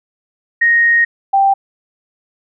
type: tone pair in turn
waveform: sine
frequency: 1867 / 785 Hz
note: A#6 / G5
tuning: +2 / +2 cents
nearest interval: octave + minor third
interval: 1500 cents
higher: first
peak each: -8 dBFS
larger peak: neither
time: 0.61-1.05 / 1.33-1.54 s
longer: first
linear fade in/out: 10 ms
effects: none